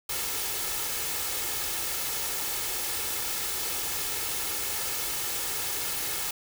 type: noise with comb filter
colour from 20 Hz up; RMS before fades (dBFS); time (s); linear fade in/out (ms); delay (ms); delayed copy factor
white; -31; 0.09-6.31; 5; 2.3; +0.5
effects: none